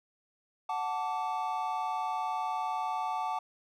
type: chord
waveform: triangle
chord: D major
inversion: first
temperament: equal with one note detuned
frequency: 740 / 880 / 1159.8 Hz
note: F#5 / A5 / D6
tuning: 0 / 0 / -22 cents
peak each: -33 / -32 / -35 dBFS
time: 0.69-3.39 s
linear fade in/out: 5 ms
effects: none